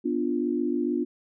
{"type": "chord", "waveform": "sine", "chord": "B diminished", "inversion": "none", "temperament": "equal", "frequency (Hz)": [246.9, 293.7, 349.2], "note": ["B3", "D4", "F4"], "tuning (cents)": [0, 0, 0], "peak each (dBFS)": -28, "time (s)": [0.04, 1.05], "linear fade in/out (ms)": 20, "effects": []}